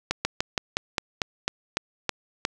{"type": "slowing click train", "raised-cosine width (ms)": 0.2, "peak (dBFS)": -6, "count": 11, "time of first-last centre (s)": [0.11, 2.451], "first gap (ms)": 140, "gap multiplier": 1.11, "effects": []}